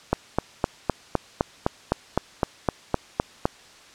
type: click train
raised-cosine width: 1 ms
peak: -5 dBFS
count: 14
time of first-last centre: 0.13-3.455 s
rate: 3.91 Hz
effects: white hiss -49 dBFS RMS until 3.94 s + low-pass 6000 Hz 12 dB/octave